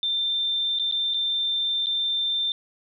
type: tone with dropouts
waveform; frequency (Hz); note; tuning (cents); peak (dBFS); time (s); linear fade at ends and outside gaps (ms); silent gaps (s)
sine; 3577; A7; +28; -22; 0.03-2.52; 1; 0.788-0.796 / 0.913-0.923 / 1.138-1.143 / 1.86-1.868
effects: none